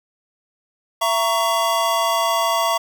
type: chord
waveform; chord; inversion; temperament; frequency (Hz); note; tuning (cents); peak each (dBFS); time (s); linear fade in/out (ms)
square; A# diminished; second; just; 671.3 / 932.3 / 1118.8; E5 / A#5 / C#6; +31 / 0 / +16; -22 / -23 / -22; 1.01-2.78; 10
effects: none